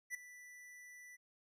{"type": "tone with ADSR envelope", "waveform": "square", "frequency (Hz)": 1975.5, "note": "B6", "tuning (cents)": 0, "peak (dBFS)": -38, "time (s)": [0.1, 1.17], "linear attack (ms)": 45, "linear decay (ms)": 7, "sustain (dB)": -16, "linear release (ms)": 22, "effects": ["resampled to 32000 Hz"]}